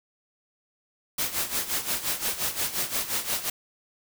white noise with tremolo, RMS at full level -26 dBFS, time 1.18-3.5 s, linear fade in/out 5 ms, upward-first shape sine, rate 5.7 Hz, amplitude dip 75%, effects none

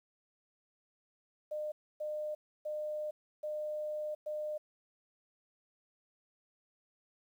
sine tone bursts at uneven times, 606 Hz, D#5, 46 cents flat, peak -35 dBFS, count 5, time 1.51-1.72 / 2-2.35 / 2.65-3.11 / 3.43-4.15 / 4.26-4.58 s, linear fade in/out 10 ms, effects 11-bit

